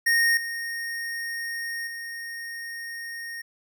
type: tone with level steps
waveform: square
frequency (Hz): 1854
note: A#6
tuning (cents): -10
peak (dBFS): -19 / -30 / -34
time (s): 0.06-3.42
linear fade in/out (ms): 10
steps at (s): 0.37 / 1.87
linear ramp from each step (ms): 2
effects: none